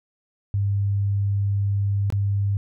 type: tone with dropouts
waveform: sine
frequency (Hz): 100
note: G2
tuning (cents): +35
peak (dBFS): -19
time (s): 0.54-2.57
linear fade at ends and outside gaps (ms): 0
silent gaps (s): 2.102-2.124
effects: none